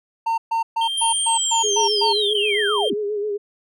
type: tone bursts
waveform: triangle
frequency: 910 Hz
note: A#5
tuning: 42 cents flat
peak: -16 dBFS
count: 8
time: 0.26-2.13 s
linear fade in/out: 10 ms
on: 120 ms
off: 130 ms
type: tone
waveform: triangle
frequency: 3173 Hz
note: G7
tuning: 20 cents sharp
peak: -21 dBFS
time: 0.81-2.9 s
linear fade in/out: 5 ms
type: linear sweep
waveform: sine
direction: down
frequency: 10040 to 174.61 Hz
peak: -21 dBFS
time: 0.97-2.94 s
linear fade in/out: 10 ms
type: tone with vibrato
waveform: sine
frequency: 415.3 Hz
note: G#4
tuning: in tune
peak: -21 dBFS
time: 1.63-3.38 s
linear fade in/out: 20 ms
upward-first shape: sine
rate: 7.5 Hz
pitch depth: 52 cents each way
effects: none